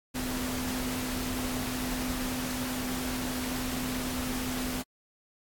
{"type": "tone in noise", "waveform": "sine", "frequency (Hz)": 253.4, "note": "B3", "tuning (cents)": 45, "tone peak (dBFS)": -33, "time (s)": [0.14, 4.83], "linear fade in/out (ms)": 20, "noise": "pink", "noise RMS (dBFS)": -35, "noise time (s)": [0.14, 4.83], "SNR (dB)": -1, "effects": ["AAC 64 kbps"]}